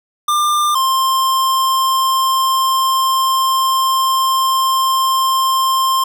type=tone pair in turn; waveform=square; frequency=1196 / 1054.8 Hz; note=D6 / C6; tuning=+31 / +14 cents; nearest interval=major second; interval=217 cents; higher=first; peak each=-13 dBFS; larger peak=neither; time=0.28-0.75 / 0.75-6.04 s; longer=second; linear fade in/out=5 ms; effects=none